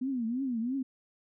sine tone with vibrato, 246.9 Hz, B3, in tune, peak -29 dBFS, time 0.01-0.83 s, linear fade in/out 10 ms, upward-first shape triangle, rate 3 Hz, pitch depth 210 cents each way, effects none

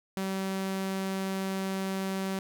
sawtooth tone, 191.9 Hz, G3, 37 cents flat, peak -26 dBFS, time 0.17-2.39 s, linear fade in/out 0 ms, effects none

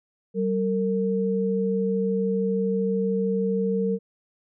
sine tone pair together, 191.93 / 456.5 Hz, G3 / A#4, -36 / -36 cents, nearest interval octave + minor third, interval 1500 cents, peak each -24 dBFS, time 0.34-3.99 s, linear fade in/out 50 ms, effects none

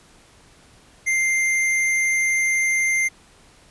triangle tone with hard clipping, 2096 Hz, C7, 2 cents sharp, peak -19 dBFS, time 1.06-3.09 s, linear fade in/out 20 ms, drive 18 dB, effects pink hiss -52 dBFS RMS until 3.7 s + resampled to 24000 Hz

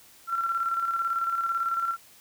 sine tone with tremolo, 1358 Hz, F6, 49 cents flat, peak -23 dBFS, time 0.27-1.97 s, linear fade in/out 50 ms, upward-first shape square, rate 18 Hz, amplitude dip 45%, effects white hiss -54 dBFS RMS until 2.2 s

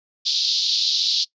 pink band-pass noise, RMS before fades -21 dBFS, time 0.25-1.25 s, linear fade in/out 20 ms, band 3600 to 5100 Hz, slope 48 dB/octave, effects noise-tail reverb RT60 0.1 s tail -21 dB re dry + resampled to 16000 Hz

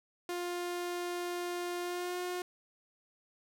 sawtooth tone with pitch glide, 352.2 to 358.6 Hz, F4 to F4, +15 to +46 cents, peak -31 dBFS, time 0.29-2.42 s, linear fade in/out 2 ms, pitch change +31 cents, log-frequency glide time 1.81-2.19 s, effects none

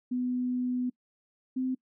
sine tone pair in turn, 249.5 / 258 Hz, B3 / C4, +18 / -24 cents, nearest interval minor second, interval 58 cents, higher second, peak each -27 dBFS, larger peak neither, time 0.11-0.9 / 1.56-1.75 s, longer first, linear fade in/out 10 ms, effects noise-tail reverb RT60 0.1 s tail -24 dB re dry

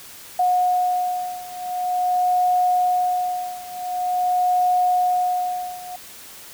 sine beating tone pair, 725 / 725.46 Hz, F#5 / F#5, -35 / -34 cents, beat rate 0.46 Hz, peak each -20 / -22 dBFS, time 0.39-5.96 s, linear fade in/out 5 ms, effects white hiss -41 dBFS RMS until 6.53 s

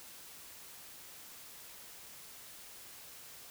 silence, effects white hiss -52 dBFS RMS until 3.5 s

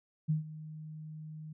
sine tone with ADSR envelope, 155.2 Hz, D#3, 4 cents flat, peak -25 dBFS, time 0.28-1.53 s, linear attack 21 ms, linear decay 130 ms, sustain -17 dB, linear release 7 ms, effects none

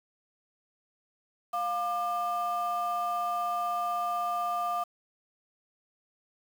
triangle ring-modulated tone, 950 Hz, A#5, 33 cents sharp, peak -22 dBFS, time 1.53-4.84 s, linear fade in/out 10 ms, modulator 246 Hz, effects tanh soft clip ceiling -21 dBFS + 8-bit

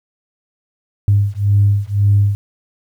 sine beating tone pair, 100.4 / 102.3 Hz, G2 / G#2, +42 / -26 cents, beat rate 1.9 Hz, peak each -13 dBFS, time 1.08-2.35 s, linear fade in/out 0 ms, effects tanh soft clip ceiling -3 dBFS + 8-bit

